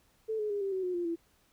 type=tone with pitch steps; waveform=sine; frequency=440 / 423.3 / 407.2 / 391.8 / 376.9 / 362.6 / 348.8 / 335.6 Hz; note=A4 / G#4 / G#4 / G4 / F#4 / F#4 / F4 / E4; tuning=0 / +33 / -34 / -1 / +32 / -35 / -2 / +31 cents; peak=-30 dBFS; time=0.28-1.16 s; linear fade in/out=20 ms; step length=110 ms; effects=pink hiss -68 dBFS RMS until 1.52 s